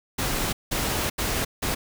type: noise bursts at uneven times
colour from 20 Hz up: pink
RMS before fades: -26 dBFS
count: 4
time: 0.18-0.53 / 0.71-1.1 / 1.18-1.45 / 1.62-1.75 s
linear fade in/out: 10 ms
effects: none